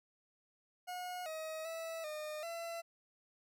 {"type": "tone with pitch steps", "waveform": "40% pulse", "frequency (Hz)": [723, 633, 654, 609, 673], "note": ["F#5", "D#5", "E5", "D#5", "E5"], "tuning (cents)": [-40, 30, -14, -37, 36], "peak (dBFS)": -40, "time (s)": [0.87, 2.82], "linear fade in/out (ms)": 20, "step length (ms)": 390, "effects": []}